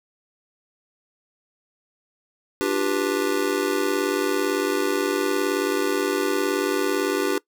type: chord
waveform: square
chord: G dominant seventh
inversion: second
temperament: just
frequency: 294 / 352.8 / 392 / 490 Hz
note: D4 / F4 / G4 / B4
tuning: +2 / +18 / 0 / -14 cents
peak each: -27 / -29 / -25 / -30 dBFS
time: 2.61-7.38 s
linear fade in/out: 0 ms
effects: noise-tail reverb RT60 0.1 s tail -21 dB re dry